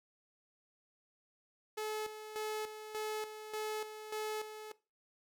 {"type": "tone with tremolo", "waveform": "sawtooth", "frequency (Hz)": 430, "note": "A4", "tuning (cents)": -40, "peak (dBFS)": -33, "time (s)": [1.77, 4.72], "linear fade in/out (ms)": 10, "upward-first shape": "square", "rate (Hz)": 1.7, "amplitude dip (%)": 65, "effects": ["noise-tail reverb RT60 0.3 s tail -19 dB re dry"]}